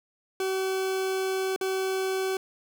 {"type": "tone with dropouts", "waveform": "40% pulse", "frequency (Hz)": 380.4, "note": "F#4", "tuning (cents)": 48, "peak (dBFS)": -25, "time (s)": [0.4, 2.37], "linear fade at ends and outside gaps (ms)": 2, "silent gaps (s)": [1.562, 1.611], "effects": []}